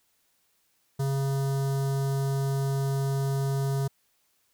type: tone with notch filter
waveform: square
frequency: 136.9 Hz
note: C#3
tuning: 21 cents flat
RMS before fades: -27 dBFS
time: 0.99-3.88 s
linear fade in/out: 10 ms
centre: 2400 Hz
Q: 0.62
effects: white hiss -70 dBFS RMS until 4.53 s